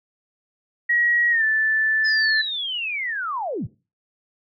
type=tone with pitch glide; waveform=sine; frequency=1905 to 1757 Hz; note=A#6 to A6; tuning=+37 to -3 cents; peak=-17 dBFS; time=0.89-2.42 s; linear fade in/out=10 ms; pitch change=-140 cents; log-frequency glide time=1.3-1.44 s
type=linear sweep; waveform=sine; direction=down; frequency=5170 to 65.41 Hz; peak=-24 dBFS; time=2.04-3.67 s; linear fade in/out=20 ms
effects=noise-tail reverb RT60 0.3 s tail -18 dB re dry